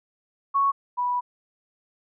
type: tone pair in turn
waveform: sine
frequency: 1108.7 / 982.3 Hz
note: C#6 / B5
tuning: 0 / -10 cents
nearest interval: major second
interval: 210 cents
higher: first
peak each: -18 / -22 dBFS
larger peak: first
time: 0.54-0.72 / 0.97-1.21 s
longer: second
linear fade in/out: 20 ms
effects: none